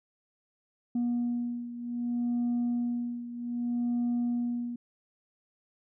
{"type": "beating tone pair", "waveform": "sine", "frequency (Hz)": [240.1, 240.74], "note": ["B3", "B3"], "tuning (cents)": [-49, -44], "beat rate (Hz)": 0.64, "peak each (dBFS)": [-28, -32], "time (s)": [0.95, 4.76], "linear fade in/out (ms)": 5, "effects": ["tanh soft clip ceiling -24 dBFS"]}